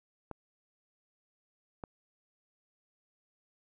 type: clicks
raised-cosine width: 1 ms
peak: -26 dBFS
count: 2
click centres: 0.313 / 1.838 s
effects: none